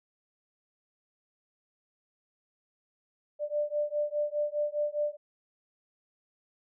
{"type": "beating tone pair", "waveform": "sine", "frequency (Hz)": [590, 594.9], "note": ["D5", "D5"], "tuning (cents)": [8, 22], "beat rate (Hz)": 4.9, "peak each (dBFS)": -31, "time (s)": [3.39, 5.17], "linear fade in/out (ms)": 50, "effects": []}